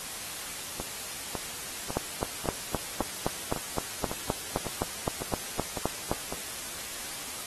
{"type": "two click trains", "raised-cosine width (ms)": 1, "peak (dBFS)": [-13, -19], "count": [17, 11], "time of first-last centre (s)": [[1.97, 6.115], [0.8, 6.325]], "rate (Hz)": [3.86, 1.81], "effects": ["white hiss -38 dBFS RMS until 7.46 s", "AAC 32 kbps"]}